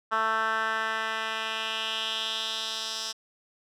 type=tone with band-pass filter sweep; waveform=10% pulse; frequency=221.4 Hz; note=A3; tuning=11 cents sharp; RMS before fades=-30 dBFS; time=0.11-3.13 s; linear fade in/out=20 ms; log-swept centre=1300 to 5000 Hz; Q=2.8; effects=none